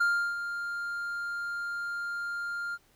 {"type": "tone with ADSR envelope", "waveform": "triangle", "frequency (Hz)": 1400, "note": "F6", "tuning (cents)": 4, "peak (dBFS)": -20, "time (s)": [0, 2.78], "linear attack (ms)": 10, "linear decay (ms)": 340, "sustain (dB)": -10, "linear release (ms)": 42, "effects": ["pink hiss -65 dBFS RMS until 2.95 s"]}